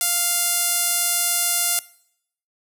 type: tone with band-pass filter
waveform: sawtooth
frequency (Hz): 698.5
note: F5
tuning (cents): 0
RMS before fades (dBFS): -21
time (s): 0.01-1.79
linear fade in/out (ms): 0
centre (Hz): 11000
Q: 1.6
effects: noise-tail reverb RT60 0.7 s tail -21 dB re dry